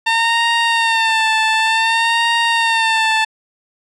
15% pulse tone with vibrato, 905 Hz, A5, 48 cents sharp, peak -6 dBFS, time 0.06-3.25 s, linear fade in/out 10 ms, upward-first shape sine, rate 0.55 Hz, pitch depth 48 cents each way, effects low-pass 6000 Hz 12 dB/octave

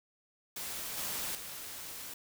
white noise with level steps, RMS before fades -40 / -37 / -44 dBFS, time 0.56-2.14 s, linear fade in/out 5 ms, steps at 0.97 / 1.35 s, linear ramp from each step 2 ms, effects none

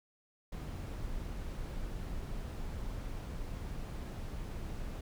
brown noise, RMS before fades -40 dBFS, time 0.52-5.01 s, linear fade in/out 5 ms, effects none

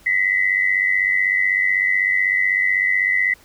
sine tone pair together, 1933 / 2029 Hz, B6 / B6, -38 / +46 cents, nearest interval minor second, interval 84 cents, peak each -20 / -17 dBFS, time 0.06-3.34 s, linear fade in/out 5 ms, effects pink hiss -50 dBFS RMS until 3.44 s

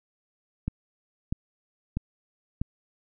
click train, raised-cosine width 5 ms, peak -15 dBFS, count 4, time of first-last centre 0.68-2.615 s, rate 1.55 Hz, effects none

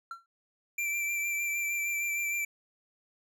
triangle tone with exponential decay, 1360 Hz, F6, 46 cents flat, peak -32 dBFS, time 0.11-0.26 s, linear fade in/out 2 ms, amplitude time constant 32 ms
square tone with vibrato, 2349 Hz, D7, in tune, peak -30 dBFS, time 0.78-2.45 s, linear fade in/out 5 ms, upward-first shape sine, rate 6.5 Hz, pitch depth 21 cents each way
effects none

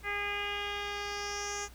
10% pulse tone with low-pass filter sweep, 408.2 Hz, G#4, 30 cents flat, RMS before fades -36 dBFS, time 0.03-1.69 s, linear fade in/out 50 ms, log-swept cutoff 2100 to 7100 Hz, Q 3.6, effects added 60 Hz sine -51 dBFS peak until 1.74 s + pink hiss -57 dBFS RMS until 1.74 s

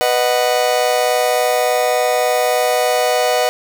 40% pulse chord, B major, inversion none, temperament just, 493.9 / 617.4 / 740.8 Hz, B4 / D#5 / F#5, 0 / -14 / +2 cents, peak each -17 dBFS, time 0.01-3.49 s, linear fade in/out 0 ms, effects none

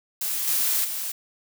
blue noise with level steps, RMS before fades -27 / -23 / -30 dBFS, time 0.21-1.12 s, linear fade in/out 5 ms, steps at 0.47 / 0.84 s, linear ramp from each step 10 ms, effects none

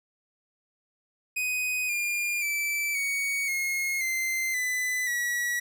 45% pulse tone with pitch steps, 2500 / 2409 / 2322 / 2238 / 2156 / 2078 / 2003 / 1930 Hz, D#7 / D7 / D7 / C#7 / C#7 / C7 / B6 / B6, +8 / +43 / -20 / +16 / -49 / -12 / +24 / -40 cents, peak -26 dBFS, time 1.36-5.6 s, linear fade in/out 10 ms, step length 530 ms, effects none

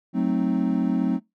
triangle chord, F# diminished seventh, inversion none, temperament equal, 185 / 220 / 261.6 / 311.1 Hz, F#3 / A3 / C4 / Eb4, 0 / 0 / 0 / 0 cents, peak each -23 / -24 / -22 / -27 dBFS, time 0.13-1.2 s, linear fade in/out 50 ms, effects noise-tail reverb RT60 0.2 s tail -24 dB re dry

